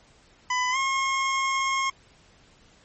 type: tone with pitch glide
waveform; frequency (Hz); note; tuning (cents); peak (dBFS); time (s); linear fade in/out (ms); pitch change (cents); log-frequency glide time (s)
25% pulse; 1000 to 1078; B5 to C#6; +21 to -49; -19; 0.5-1.9; 5; +130; 0.71-0.77
effects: pink hiss -57 dBFS RMS until 2.84 s + MP3 32 kbps